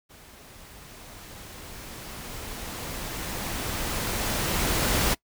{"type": "noise with level ramp", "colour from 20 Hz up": "pink", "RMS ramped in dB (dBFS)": [-50, -23], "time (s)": [0.09, 5.15], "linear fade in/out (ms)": 20, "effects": ["noise-tail reverb RT60 0.1 s tail -23 dB re dry"]}